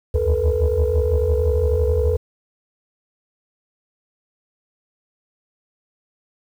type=tone cluster; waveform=sine; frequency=70.5 / 76.3 / 82.4 / 437.5 / 487.6 Hz; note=C#2 / D#2 / E2 / A4 / B4; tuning=+30 / -33 / 0 / -10 / -22 cents; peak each=-21 dBFS; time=0.14-2.17 s; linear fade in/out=10 ms; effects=tanh soft clip ceiling -9 dBFS + 8-bit